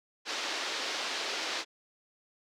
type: band-pass noise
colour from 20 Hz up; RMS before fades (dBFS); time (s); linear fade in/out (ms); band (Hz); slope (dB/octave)
white; -35; 0.25-1.65; 50; 300 to 5100; 24
effects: none